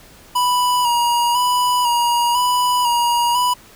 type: tone with vibrato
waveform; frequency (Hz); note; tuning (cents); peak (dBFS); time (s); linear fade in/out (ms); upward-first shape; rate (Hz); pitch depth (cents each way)
square; 970; B5; -31; -15; 0.35-3.54; 10; square; 1; 32
effects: pink hiss -45 dBFS RMS until 3.75 s